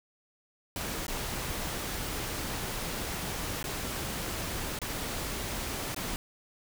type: noise with dropouts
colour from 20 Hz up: pink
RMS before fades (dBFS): -35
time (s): 0.76-6.16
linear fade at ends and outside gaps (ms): 1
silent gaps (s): 1.067-1.081 / 3.628-3.641 / 4.789-4.816 / 5.946-5.963
effects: none